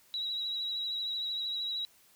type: tone with vibrato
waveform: sine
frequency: 3883 Hz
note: B7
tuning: 30 cents flat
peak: -32 dBFS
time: 0.14-1.85 s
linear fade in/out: 0 ms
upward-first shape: triangle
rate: 13 Hz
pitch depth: 34 cents each way
effects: white hiss -63 dBFS RMS until 2.15 s